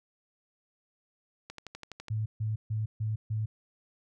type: click train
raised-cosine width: 0.2 ms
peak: -24 dBFS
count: 8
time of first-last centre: 1.5-2.083 s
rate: 12 Hz
type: tone bursts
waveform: sine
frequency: 108.7 Hz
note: A2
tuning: 21 cents flat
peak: -28 dBFS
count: 5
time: 2.1-3.46 s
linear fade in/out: 10 ms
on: 160 ms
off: 140 ms
effects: none